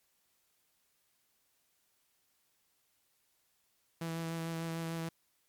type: tone with vibrato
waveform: sawtooth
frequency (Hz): 164.81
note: E3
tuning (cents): 0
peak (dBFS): -32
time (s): 4.01-5.09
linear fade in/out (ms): 5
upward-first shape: sine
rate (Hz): 6.7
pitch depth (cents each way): 13
effects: white hiss -75 dBFS RMS until 5.48 s + MP3 96 kbps